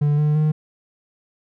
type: tone with pitch steps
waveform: triangle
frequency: 146.83 / 150.09 / 153.42 Hz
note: D3 / D3 / D#3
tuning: 0 / +38 / -24 cents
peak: -13 dBFS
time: 0.01-0.52 s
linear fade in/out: 10 ms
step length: 170 ms
effects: none